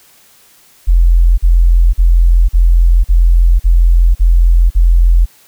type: tone bursts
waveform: sine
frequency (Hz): 42.77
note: F1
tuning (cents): -35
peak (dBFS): -4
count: 8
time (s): 0.87-5.258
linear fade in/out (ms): 20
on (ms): 510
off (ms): 44
effects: white hiss -46 dBFS RMS until 5.47 s